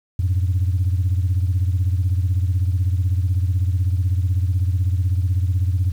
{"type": "beating tone pair", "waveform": "sine", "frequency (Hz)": [88.8, 104.8], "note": ["F2", "G#2"], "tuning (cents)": [29, 16], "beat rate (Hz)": 16, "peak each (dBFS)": [-16, -21], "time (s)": [0.19, 5.92], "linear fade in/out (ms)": 5, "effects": ["tanh soft clip ceiling -12 dBFS", "8-bit"]}